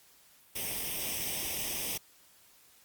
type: noise with comb filter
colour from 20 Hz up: white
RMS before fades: -35 dBFS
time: 0.55-1.98 s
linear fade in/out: 10 ms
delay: 0.35 ms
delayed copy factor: +0.75
effects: white hiss -61 dBFS RMS until 2.84 s + Opus 48 kbps